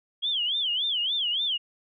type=tone with vibrato; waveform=sine; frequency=3200 Hz; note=G7; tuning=35 cents sharp; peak=-24 dBFS; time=0.22-1.58 s; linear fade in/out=20 ms; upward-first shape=sine; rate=3.5 Hz; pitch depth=210 cents each way; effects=none